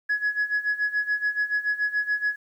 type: tone with tremolo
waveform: sine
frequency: 1684 Hz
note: G#6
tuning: 24 cents sharp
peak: -18 dBFS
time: 0.09-2.36 s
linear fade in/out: 10 ms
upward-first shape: sine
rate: 7 Hz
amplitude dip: 85%
effects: tanh soft clip ceiling -18 dBFS + 10-bit